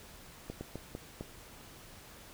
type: slowing click train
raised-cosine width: 2 ms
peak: -26 dBFS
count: 5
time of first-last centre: 0.5-1.21 s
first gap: 110 ms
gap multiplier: 1.33
effects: pink hiss -53 dBFS RMS until 2.33 s